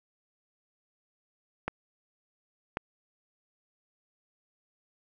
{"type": "clicks", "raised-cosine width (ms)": 0.5, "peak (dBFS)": -15, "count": 2, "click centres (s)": [1.68, 2.771], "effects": []}